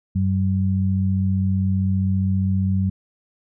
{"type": "tone pair together", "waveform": "sine", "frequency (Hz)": [95.2, 190.4], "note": ["F#2", "F#3"], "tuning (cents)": [50, 50], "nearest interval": "octave", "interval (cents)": 1200, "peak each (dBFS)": [-19, -21], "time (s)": [0.15, 2.9], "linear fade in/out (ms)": 10, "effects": []}